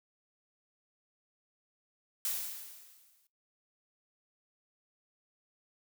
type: noise with exponential decay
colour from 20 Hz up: blue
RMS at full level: -32 dBFS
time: 2.25-3.27 s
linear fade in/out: 2 ms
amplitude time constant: 220 ms
effects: noise-tail reverb RT60 0.2 s tail -19 dB re dry